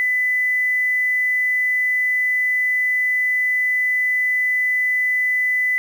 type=tone with quantisation; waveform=sine; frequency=2000 Hz; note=B6; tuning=21 cents sharp; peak=-16 dBFS; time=0-5.78 s; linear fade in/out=0 ms; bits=7; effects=none